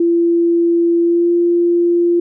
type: tone with pitch glide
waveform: sine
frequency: 340 to 345.3 Hz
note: F4 to F4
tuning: -46 to -20 cents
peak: -10 dBFS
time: 0-2.2 s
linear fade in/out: 5 ms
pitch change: +26 cents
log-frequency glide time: 1.01-1.31 s
effects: none